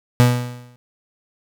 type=tone with exponential decay; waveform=35% pulse; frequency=122.7 Hz; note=B2; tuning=11 cents flat; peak=-6 dBFS; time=0.2-0.76 s; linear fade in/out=0 ms; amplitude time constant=120 ms; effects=none